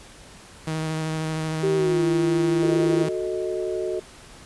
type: tone with vibrato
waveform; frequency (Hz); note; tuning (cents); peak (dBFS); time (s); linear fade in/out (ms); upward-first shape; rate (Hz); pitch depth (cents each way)
sawtooth; 158; D#3; +27; -21; 0.67-3.09; 5; square; 13; 11
type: tone with pitch glide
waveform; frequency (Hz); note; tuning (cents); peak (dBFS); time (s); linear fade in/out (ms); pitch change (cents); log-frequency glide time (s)
sine; 388.9 to 340.5; G4 to F4; -14 to -44; -19; 1.63-3.04; 5; -230; 1.76-2.04
type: chord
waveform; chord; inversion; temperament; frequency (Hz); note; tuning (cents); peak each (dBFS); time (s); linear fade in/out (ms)
sine; D# diminished; first; equal with one note detuned; 368.5 / 440 / 622.3; F#4 / A4 / D#5; -7 / 0 / 0; -26 / -30 / -31; 2.62-4; 10
effects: pink hiss -46 dBFS RMS until 4.45 s + resampled to 24000 Hz